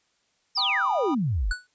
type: exponential sweep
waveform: sine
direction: down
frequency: 5560 to 36.31 Hz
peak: -22 dBFS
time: 0.55-1.53 s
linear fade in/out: 20 ms
type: chord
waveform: triangle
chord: G augmented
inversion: none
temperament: just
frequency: 784 / 980 / 1225 Hz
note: G5 / B5 / D#6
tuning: 0 / -14 / -27 cents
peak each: -30 dBFS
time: 0.57-1.15 s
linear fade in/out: 10 ms
type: tone with exponential decay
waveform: square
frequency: 1479 Hz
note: F#6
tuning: 1 cent flat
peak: -24 dBFS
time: 1.51-1.67 s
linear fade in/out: 2 ms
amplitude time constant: 33 ms
effects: white hiss -69 dBFS RMS until 1.74 s + resampled to 16000 Hz